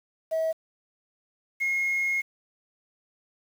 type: tone pair in turn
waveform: sine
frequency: 644 / 2155 Hz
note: E5 / C#7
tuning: -41 / -49 cents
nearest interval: octave + major sixth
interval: 2092 cents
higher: second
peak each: -22 dBFS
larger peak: neither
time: 0.31-0.53 / 1.6-2.22 s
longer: second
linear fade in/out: 20 ms
effects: tanh soft clip ceiling -20 dBFS + 8-bit